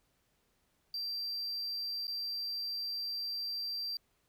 triangle tone with dropouts, 4707 Hz, D8, 3 cents sharp, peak -34 dBFS, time 0.94-3.97 s, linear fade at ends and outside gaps 2 ms, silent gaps 2.07-2.079 s, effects pink hiss -75 dBFS RMS until 4.28 s

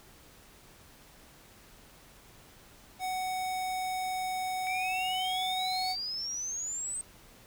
square tone, 745 Hz, F#5, 12 cents sharp, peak -32 dBFS, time 2.99-5.96 s, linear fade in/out 50 ms
sine exponential sweep, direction up, 2275 to 8372 Hz, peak -33 dBFS, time 4.67-7.01 s, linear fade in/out 0 ms
effects pink hiss -56 dBFS RMS until 7.46 s

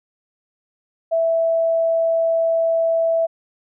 sine tone, 659 Hz, E5, 1 cent flat, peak -15 dBFS, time 1.11-3.27 s, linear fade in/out 20 ms, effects none

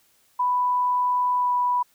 sine tone with pitch glide, 991 to 984.7 Hz, B5 to B5, +6 to -5 cents, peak -19 dBFS, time 0.39-1.83 s, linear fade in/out 10 ms, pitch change -11 cents, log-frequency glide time 1.36-1.52 s, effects white hiss -62 dBFS RMS until 1.94 s

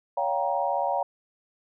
sine chord, G half-diminished seventh, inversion second, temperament just, 564.5 / 705.6 / 784 / 940.8 Hz, Db5 / F5 / G5 / Bb5, +31 / +18 / 0 / +16 cents, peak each -29 dBFS, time 0.17-1.03 s, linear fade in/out 5 ms, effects none

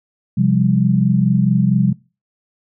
sine chord, C suspended fourth, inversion none, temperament equal with one note detuned, 130.81 / 174.61 / 198.96 Hz, C3 / F3 / G3, 0 / 0 / +26 cents, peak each -16 dBFS, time 0.37-1.93 s, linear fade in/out 10 ms, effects noise-tail reverb RT60 0.3 s tail -21 dB re dry

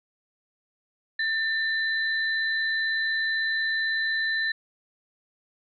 sine tone pair together, 1789 / 4011 Hz, A6 / B7, +28 / +26 cents, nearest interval octave + major second, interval 1398 cents, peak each -24 / -32 dBFS, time 1.19-4.52 s, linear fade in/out 5 ms, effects none

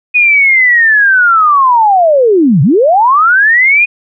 sine linear two-way sweep, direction down then up, 2489 to 123.4 to 2489 Hz, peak -4 dBFS, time 0.14-3.86 s, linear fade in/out 20 ms, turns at 2.62 s, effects none

